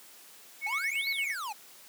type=tone with tremolo; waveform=sine; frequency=2209 Hz; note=C#7; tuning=7 cents flat; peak=-28 dBFS; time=0.61-1.35 s; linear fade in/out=50 ms; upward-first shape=square; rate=8.7 Hz; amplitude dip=50%
type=exponential two-way sweep; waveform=square; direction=up then down; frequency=784 to 4631 to 784 Hz; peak=-35 dBFS; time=0.66-1.53 s; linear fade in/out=10 ms; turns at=1.09 s
effects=white hiss -53 dBFS RMS until 1.88 s + high-pass 200 Hz 12 dB/octave